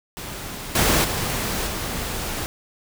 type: noise with level steps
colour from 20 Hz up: pink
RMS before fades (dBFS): -33 / -18 / -25 / -28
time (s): 0.17-2.46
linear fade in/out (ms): 0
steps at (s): 0.75 / 1.04 / 1.67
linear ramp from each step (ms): 5
effects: none